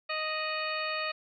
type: harmonic tone with a mistuned harmonic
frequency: 622.3 Hz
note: D#5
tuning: in tune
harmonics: 1 / 2 / 3 / 4 / 5 / 6 / 7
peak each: -37 / -36 / -38 / -36 / -43 / -44 / -40 dBFS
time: 0.09-1.12 s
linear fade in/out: 10 ms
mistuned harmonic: 5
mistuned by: -99 cents
effects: none